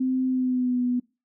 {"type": "tone with pitch glide", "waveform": "sine", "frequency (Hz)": [258.6, 246.9], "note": ["C4", "B3"], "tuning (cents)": [-20, 0], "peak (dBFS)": -21, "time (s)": [0, 1], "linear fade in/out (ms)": 10, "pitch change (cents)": -80, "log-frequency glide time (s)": [0.27, 0.82], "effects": ["noise-tail reverb RT60 0.3 s tail -24 dB re dry"]}